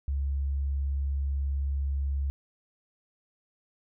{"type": "tone", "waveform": "sine", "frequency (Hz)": 69.3, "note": "C#2", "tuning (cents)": 0, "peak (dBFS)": -26, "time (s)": [0.08, 2.3], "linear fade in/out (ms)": 0, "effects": []}